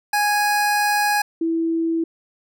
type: tone pair in turn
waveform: 25% pulse / sine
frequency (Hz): 829 / 329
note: G#5 / E4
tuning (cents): -3 / -3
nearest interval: octave + major third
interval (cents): 1600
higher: first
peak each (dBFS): -13 / -18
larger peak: first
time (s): 0.13-1.22 / 1.41-2.04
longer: first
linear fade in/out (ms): 5
effects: none